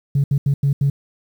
sine tone bursts at uneven times, 140 Hz, C#3, 18 cents sharp, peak -12 dBFS, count 5, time 0.15-0.24 / 0.31-0.38 / 0.46-0.54 / 0.63-0.73 / 0.81-0.9 s, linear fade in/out 5 ms, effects tanh soft clip ceiling -10 dBFS + 8-bit

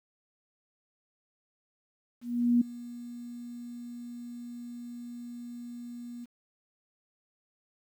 sine tone with ADSR envelope, 240.1 Hz, B3, 49 cents flat, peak -19 dBFS, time 2.21-6.26 s, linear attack 400 ms, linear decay 8 ms, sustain -20 dB, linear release 22 ms, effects 10-bit

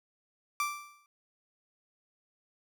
30% pulse tone with exponential decay, 1173 Hz, D6, 2 cents flat, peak -24 dBFS, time 0.6-1.06 s, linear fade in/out 1 ms, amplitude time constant 99 ms, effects none

